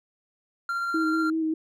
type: tone with tremolo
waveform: triangle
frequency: 1382 Hz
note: F6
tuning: 19 cents flat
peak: -23 dBFS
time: 0.69-1.3 s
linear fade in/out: 2 ms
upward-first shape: triangle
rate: 16 Hz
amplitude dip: 25%
type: tone with vibrato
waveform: sine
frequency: 319.1 Hz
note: D#4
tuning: 44 cents sharp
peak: -23 dBFS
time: 0.94-1.54 s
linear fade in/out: 5 ms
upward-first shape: square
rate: 5.2 Hz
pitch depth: 17 cents each way
effects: none